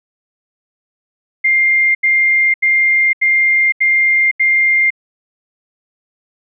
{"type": "tone bursts", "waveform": "sine", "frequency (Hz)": 2108, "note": "C7", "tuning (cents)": 12, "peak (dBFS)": -9, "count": 6, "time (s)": [1.44, 4.905], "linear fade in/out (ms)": 10, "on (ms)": 510, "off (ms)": 81, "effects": []}